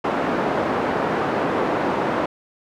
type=band-pass noise; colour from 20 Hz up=pink; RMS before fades=-22 dBFS; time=0.04-2.26 s; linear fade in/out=5 ms; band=270 to 1200 Hz; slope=12 dB/octave; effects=none